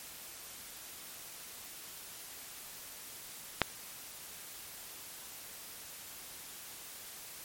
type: click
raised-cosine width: 0.3 ms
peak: -8 dBFS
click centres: 3.617 s
effects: white hiss -48 dBFS RMS until 7.44 s + MP3 64 kbps